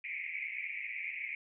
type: band-pass noise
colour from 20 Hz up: pink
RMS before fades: -40 dBFS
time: 0.04-1.35 s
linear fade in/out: 2 ms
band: 2100 to 2400 Hz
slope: 96 dB/octave
effects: none